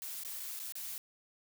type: noise with dropouts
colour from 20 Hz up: blue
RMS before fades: -42 dBFS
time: 0.02-0.98 s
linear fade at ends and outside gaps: 0 ms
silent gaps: 0.235-0.249 / 0.398-0.402 / 0.592-0.599 / 0.722-0.754 s
effects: none